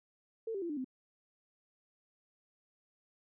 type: tone with pitch steps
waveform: sine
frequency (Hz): 449.8 / 391.6 / 340.9 / 296.8 / 258.3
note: A4 / G4 / F4 / D4 / C4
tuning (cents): +38 / -2 / -42 / +18 / -22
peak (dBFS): -35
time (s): 0.47-0.845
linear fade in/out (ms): 5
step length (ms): 75
effects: none